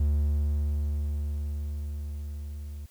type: tone with level ramp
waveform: triangle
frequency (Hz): 73.42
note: D2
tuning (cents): 0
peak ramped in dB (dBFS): -19 to -34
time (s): 0-2.86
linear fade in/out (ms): 5
effects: white hiss -61 dBFS RMS until 2.9 s